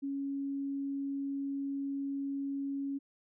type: tone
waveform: sine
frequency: 277.2 Hz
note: C#4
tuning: in tune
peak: -33 dBFS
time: 0.02-2.99 s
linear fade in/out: 20 ms
effects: none